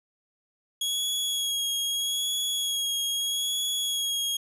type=tone with vibrato; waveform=sawtooth; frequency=3322 Hz; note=G#7; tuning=in tune; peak=-23 dBFS; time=0.81-4.37 s; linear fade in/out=5 ms; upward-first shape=sine; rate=0.79 Hz; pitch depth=24 cents each way; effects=resampled to 32000 Hz + 10-bit